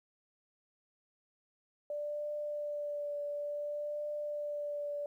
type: tone with vibrato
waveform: sine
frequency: 587.3 Hz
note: D5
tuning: in tune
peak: -35 dBFS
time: 1.9-5.06 s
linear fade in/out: 2 ms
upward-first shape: triangle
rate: 0.57 Hz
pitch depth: 20 cents each way
effects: 12-bit